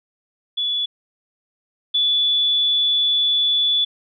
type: tone pair in turn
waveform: sine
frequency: 3428 / 3450 Hz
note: A7 / A7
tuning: -46 / -35 cents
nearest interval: unison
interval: 11 cents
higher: second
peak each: -19 / -15 dBFS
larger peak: second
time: 0.57-0.86 / 1.94-3.85 s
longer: second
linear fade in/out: 10 ms
effects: none